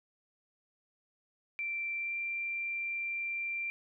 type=tone with pitch glide; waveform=sine; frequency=2349 to 2363 Hz; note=D7 to D7; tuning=0 to +10 cents; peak=-33 dBFS; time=1.59-3.7 s; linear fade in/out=0 ms; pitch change=+10 cents; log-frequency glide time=1.96-2.15 s; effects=none